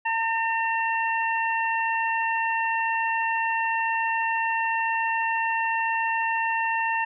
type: harmonic tone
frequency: 907 Hz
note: A#5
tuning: 48 cents flat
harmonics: 1 / 2 / 3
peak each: -25 / -27 / -30 dBFS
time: 0.05-7.05 s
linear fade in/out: 10 ms
effects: none